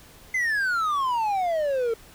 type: exponential sweep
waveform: triangle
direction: down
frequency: 2081 to 445.3 Hz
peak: -20 dBFS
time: 0.34-1.94 s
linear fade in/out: 5 ms
effects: pink hiss -50 dBFS RMS until 2.14 s